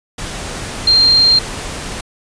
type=tone in noise; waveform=sine; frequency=4186 Hz; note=C8; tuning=in tune; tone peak=-7 dBFS; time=0.87-1.39 s; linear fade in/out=5 ms; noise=pink; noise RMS=-25 dBFS; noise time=0.18-2.01 s; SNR=+15 dB; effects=resampled to 22050 Hz